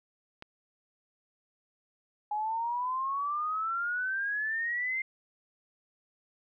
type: click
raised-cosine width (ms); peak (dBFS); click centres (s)
0.3; -27; 0.424
type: exponential sweep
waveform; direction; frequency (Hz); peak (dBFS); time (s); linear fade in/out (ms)
sine; up; 830.6 to 2111; -29; 2.31-5.02; 5
effects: none